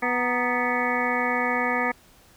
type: harmonic tone with a mistuned harmonic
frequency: 246.9 Hz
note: B3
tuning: in tune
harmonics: 1 / 2 / 3 / 4 / 5 / 7 / 8 / 9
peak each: -30 / -30 / -30 / -30 / -30 / -30 / -30 / -30 dBFS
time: 0.02-1.92 s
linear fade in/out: 10 ms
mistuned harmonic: 4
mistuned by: -92 cents
effects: pink hiss -55 dBFS RMS until 2.36 s